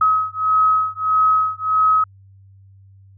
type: beating tone pair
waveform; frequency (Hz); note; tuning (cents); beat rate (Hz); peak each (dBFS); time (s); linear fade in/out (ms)
sine; 1274 / 1275.6; D#6 / D#6; +41 / +43; 1.6; -17 / -17; 0.01-2.04; 5
effects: added 97 Hz sine -44 dBFS peak until 3.17 s